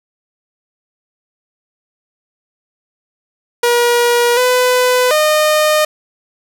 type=tone with pitch steps; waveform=sawtooth; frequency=478.7 / 501 / 612 Hz; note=A#4 / B4 / D#5; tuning=+46 / +25 / -29 cents; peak=-6 dBFS; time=3.63-5.85 s; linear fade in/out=5 ms; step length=740 ms; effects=7-bit